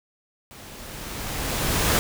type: noise with level ramp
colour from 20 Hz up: pink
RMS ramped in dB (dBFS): -44 to -19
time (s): 0.51-1.99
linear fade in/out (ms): 0
effects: none